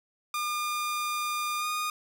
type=tone with pitch glide; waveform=sawtooth; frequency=1208 to 1227 Hz; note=D6 to D#6; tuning=+48 to -25 cents; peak=-25 dBFS; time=0.34-1.9 s; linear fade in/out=2 ms; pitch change=+27 cents; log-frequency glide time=1.58-1.66 s; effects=none